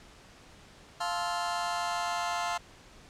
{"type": "chord", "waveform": "sawtooth", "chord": "F major seventh", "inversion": "none", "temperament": "just", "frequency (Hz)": [698.5, 873.1, 1047.7, 1309.6], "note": ["F5", "A5", "C6", "E6"], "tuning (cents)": [0, -14, 2, -12], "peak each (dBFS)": [-29, -32, -31, -35], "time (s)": [1, 2.58], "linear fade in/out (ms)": 10, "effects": ["pink hiss -54 dBFS RMS until 3.09 s", "low-pass 7000 Hz 12 dB/octave"]}